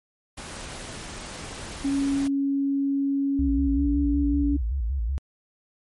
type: noise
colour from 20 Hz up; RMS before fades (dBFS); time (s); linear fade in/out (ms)
pink; -37; 0.37-2.28; 10
type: tone with pitch glide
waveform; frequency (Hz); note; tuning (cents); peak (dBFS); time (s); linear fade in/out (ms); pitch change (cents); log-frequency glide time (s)
sine; 277.2 to 286; C#4 to D4; 0 to -46; -21; 1.84-4.57; 10; +54; 3.76-3.85
type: tone with vibrato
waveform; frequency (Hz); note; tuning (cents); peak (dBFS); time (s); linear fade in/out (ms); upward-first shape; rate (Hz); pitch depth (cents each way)
sine; 61.7; B1; -1; -23; 3.39-5.18; 0; square; 5.3; 180
effects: MP3 48 kbps